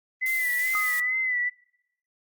sine tone with vibrato, 2010 Hz, B6, 30 cents sharp, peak -23 dBFS, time 0.21-1.5 s, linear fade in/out 20 ms, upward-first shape sine, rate 2.3 Hz, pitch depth 52 cents each way
blue noise, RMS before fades -35 dBFS, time 0.26-1 s, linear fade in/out 2 ms
sine tone with exponential decay, 1251 Hz, D#6, 9 cents sharp, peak -25 dBFS, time 0.75-1.35 s, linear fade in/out 0 ms, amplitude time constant 130 ms
effects noise-tail reverb RT60 0.8 s tail -26 dB re dry + Opus 32 kbps

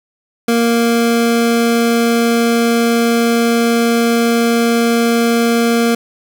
25% pulse tone, 233.1 Hz, A#3, in tune, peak -7 dBFS, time 0.48-5.95 s, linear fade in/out 5 ms, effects none

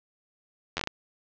slowing click train, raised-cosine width 0.2 ms, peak -11 dBFS, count 6, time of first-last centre 0.77-0.873 s, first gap 10 ms, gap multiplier 1.37, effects low-pass 5000 Hz 12 dB/octave

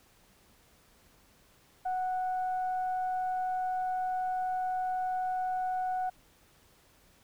sine tone with frequency modulation, 740 Hz, F#5, in tune, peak -29 dBFS, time 1.85-6.1 s, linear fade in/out 10 ms, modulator 736 Hz, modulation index 0.27, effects pink hiss -63 dBFS RMS until 7.23 s

